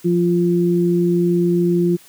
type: tone pair together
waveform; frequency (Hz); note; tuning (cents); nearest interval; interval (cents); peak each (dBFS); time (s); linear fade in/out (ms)
sine; 174.61 / 347.6; F3 / F4; 0 / -8; octave; 1192; -16 / -16; 0.04-1.97; 20
effects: white hiss -47 dBFS RMS until 2.08 s + high-pass 80 Hz 12 dB/octave